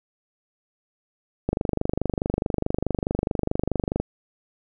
click train, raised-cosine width 2 ms, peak -9 dBFS, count 63, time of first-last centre 1.49-4 s, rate 24.7 Hz, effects none

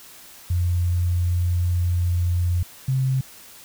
sine tone pair in turn, 87.9 / 131.7 Hz, F2 / C3, +12 / +12 cents, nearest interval perfect fifth, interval 700 cents, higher second, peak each -18 dBFS, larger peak neither, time 0.5-2.63 / 2.88-3.21 s, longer first, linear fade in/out 5 ms, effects white hiss -45 dBFS RMS until 3.64 s

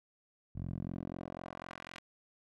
10% pulse tone with band-pass filter sweep, 44 Hz, F1, 14 cents sharp, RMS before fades -43 dBFS, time 0.55-2 s, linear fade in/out 10 ms, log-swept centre 95 to 2600 Hz, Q 0.98, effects none

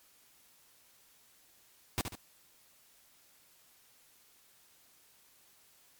pink noise with echo, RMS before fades -31 dBFS, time 1.98-2.01 s, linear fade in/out 0 ms, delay 71 ms, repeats 2, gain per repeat -7 dB, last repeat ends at 2.152 s, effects white hiss -64 dBFS RMS until 5.99 s + MP3 96 kbps

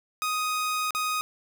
sawtooth tone with dropouts, 1249 Hz, D#6, 6 cents sharp, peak -22 dBFS, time 0.22-1.21 s, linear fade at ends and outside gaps 0 ms, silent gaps 0.907-0.949 s, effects none

